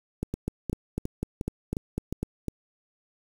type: two click trains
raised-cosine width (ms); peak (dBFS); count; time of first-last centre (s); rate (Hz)
3; -15 / -17; 9 / 7; 0.23-2.23 / 0.34-2.483; 4 / 2.8
effects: 7-bit